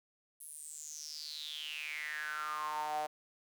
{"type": "tone with high-pass filter sweep", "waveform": "sawtooth", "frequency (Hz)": 152, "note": "D#3", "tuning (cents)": -40, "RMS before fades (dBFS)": -41, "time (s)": [0.4, 3.07], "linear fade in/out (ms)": 10, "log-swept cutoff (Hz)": [11000, 680], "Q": 8.9, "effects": []}